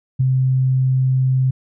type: tone with ADSR envelope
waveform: sine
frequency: 130.4 Hz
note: C3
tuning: 5 cents flat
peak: -10 dBFS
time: 0.19-1.51 s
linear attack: 17 ms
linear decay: 5 ms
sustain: -3 dB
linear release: 9 ms
effects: none